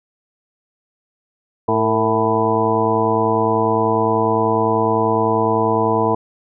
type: harmonic tone with a mistuned harmonic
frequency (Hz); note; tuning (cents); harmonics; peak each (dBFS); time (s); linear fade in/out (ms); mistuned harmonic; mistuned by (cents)
110; A2; 0; 1 / 2 / 3 / 4 / 6 / 7 / 8 / 9; -25 / -24 / -23 / -19 / -23 / -25 / -24 / -20; 1.68-6.15; 5; 4; +52
effects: none